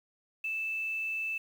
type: tone with quantisation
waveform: sine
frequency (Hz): 2637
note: E7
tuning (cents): 0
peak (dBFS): -31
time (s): 0.44-1.38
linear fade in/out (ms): 5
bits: 9
effects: none